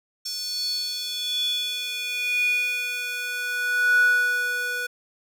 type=tone with high-pass filter sweep; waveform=square; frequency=490.8 Hz; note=B4; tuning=11 cents flat; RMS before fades=-25 dBFS; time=0.25-4.87 s; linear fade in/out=10 ms; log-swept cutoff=5100 to 1100 Hz; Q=9.3; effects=none